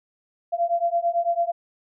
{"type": "beating tone pair", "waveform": "sine", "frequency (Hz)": [681, 690], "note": ["F5", "F5"], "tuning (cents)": [-44, -21], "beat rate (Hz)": 9, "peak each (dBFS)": -23, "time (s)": [0.52, 1.52], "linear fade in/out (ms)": 20, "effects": []}